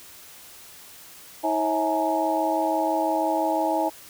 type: tone cluster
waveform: sine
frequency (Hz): 320.5 / 547 / 647 / 841 / 927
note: E4 / C#5 / E5 / G#5 / A#5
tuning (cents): -49 / -23 / -32 / +22 / -10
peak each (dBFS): -27 / -31 / -26 / -25 / -31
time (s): 1.43-3.9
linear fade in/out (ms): 20
effects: white hiss -46 dBFS RMS until 4.09 s